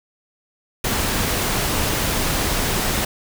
pink noise, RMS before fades -21 dBFS, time 0.84-3.05 s, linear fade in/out 5 ms, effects none

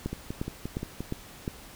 two click trains, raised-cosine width 3 ms, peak -20 / -17 dBFS, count 6 / 5, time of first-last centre 0.13-1.006 / 0.06-1.478 s, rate 5.71 / 2.82 Hz, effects pink hiss -48 dBFS RMS until 1.75 s

